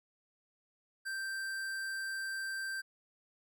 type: tone with hard clipping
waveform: sine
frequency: 1568 Hz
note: G6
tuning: in tune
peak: -38 dBFS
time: 1.05-2.82 s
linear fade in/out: 20 ms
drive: 15 dB
effects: none